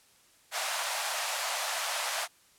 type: high-pass noise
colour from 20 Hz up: pink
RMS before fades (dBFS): -32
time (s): 0.51-2.28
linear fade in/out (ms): 50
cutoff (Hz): 610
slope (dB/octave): 48
effects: white hiss -62 dBFS RMS until 2.58 s + low-pass 11000 Hz 12 dB/octave